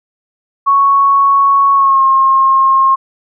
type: tone with pitch glide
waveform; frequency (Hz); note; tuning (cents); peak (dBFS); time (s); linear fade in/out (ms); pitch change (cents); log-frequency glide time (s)
sine; 1108.7 to 1071.6; C#6 to C6; 0 to +41; -6; 0.66-2.96; 20; -59; 1.74-2.03
effects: none